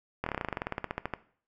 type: slowing click train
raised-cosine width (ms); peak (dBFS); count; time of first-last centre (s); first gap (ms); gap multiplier
0.5; -16; 20; 0.24-1.137; 24; 1.07
effects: noise-tail reverb RT60 0.5 s tail -17 dB re dry